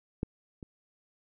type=clicks; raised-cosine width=3 ms; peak=-17 / -30 dBFS; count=2; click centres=0.231 / 0.628 s; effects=none